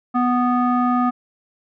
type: tone with low-pass filter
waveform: square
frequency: 246.9 Hz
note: B3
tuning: in tune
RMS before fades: -18 dBFS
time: 0.14-1.11 s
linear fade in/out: 20 ms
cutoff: 1100 Hz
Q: 9
effects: none